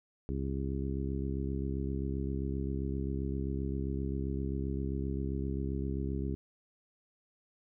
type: harmonic tone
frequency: 67.6 Hz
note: C#2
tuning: 43 cents flat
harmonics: 1 / 2 / 3 / 4 / 5 / 6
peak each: -35 / -38 / -40 / -41 / -42 / -43 dBFS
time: 0.29-6.35 s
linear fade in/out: 0 ms
effects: none